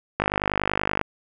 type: click train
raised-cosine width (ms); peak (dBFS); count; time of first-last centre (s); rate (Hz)
0.5; -6; 42; 0.2-1.013; 50.4
effects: none